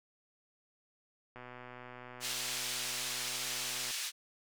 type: click train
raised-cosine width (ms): 0.5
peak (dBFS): -33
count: 317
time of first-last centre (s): 1.36-3.908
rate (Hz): 124
type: band-pass noise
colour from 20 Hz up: pink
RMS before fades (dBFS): -38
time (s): 2.2-4.12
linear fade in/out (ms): 50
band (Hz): 2700 to 9400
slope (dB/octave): 12
effects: none